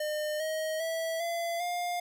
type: tone with pitch steps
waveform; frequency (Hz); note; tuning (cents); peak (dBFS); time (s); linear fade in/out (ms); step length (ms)
square; 606 / 629.5 / 654 / 679.4 / 705.8; D#5 / D#5 / E5 / F5 / F5; -46 / +20 / -14 / -48 / +18; -31; 0-2; 5; 400
effects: none